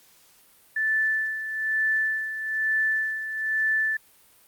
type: tone with tremolo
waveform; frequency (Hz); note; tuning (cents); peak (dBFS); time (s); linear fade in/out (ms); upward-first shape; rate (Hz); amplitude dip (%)
sine; 1756; A6; -4; -20; 0.76-3.97; 5; sine; 1.1; 65
effects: white hiss -57 dBFS RMS until 4.47 s + Opus 48 kbps